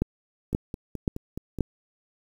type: two click trains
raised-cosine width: 3 ms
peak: -20 / -10 dBFS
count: 6 / 4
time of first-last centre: 0.53-1.587 / 0.02-1.607 s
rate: 4.73 / 1.89 Hz
effects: 8-bit